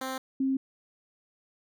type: tone pair in turn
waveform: 10% pulse / sine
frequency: 262.1 / 267 Hz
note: C4 / C4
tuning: +3 / +35 cents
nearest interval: unison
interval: 32 cents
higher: second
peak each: -24 dBFS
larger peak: neither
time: 0.01-0.18 / 0.4-0.57 s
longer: neither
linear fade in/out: 5 ms
effects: none